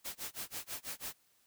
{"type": "noise with tremolo", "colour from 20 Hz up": "white", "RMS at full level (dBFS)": -40, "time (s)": [0.04, 1.14], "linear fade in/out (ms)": 20, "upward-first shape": "sine", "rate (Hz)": 6.1, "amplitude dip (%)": 100, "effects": ["white hiss -71 dBFS RMS until 1.46 s"]}